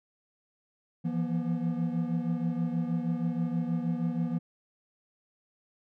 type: tone cluster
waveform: triangle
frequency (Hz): 166.2 / 172.5 / 240.8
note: E3 / F3 / B3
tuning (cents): +15 / -21 / -44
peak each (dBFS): -30 / -30 / -30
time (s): 1.04-4.39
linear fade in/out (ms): 20
effects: none